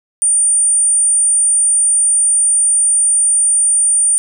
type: tone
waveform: sine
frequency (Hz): 9050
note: C#9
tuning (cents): +35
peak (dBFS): -9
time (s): 0.22-4.18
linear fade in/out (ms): 0
effects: none